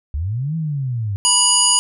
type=linear two-way sweep; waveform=sine; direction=up then down; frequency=65.41 to 165.1 to 96 Hz; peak=-19 dBFS; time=0.14-1.16 s; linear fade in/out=0 ms; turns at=0.56 s
type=harmonic tone; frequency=974 Hz; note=B5; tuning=24 cents flat; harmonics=1 / 3 / 5 / 7 / 9 / 10; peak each=-22 / -18 / -20 / -17 / -21 / -18 dBFS; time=1.25-1.79 s; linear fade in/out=0 ms
effects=none